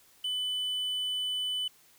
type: tone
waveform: triangle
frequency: 3000 Hz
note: F#7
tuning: 23 cents sharp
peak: -28 dBFS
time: 0.24-1.68 s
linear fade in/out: 5 ms
effects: white hiss -61 dBFS RMS until 1.98 s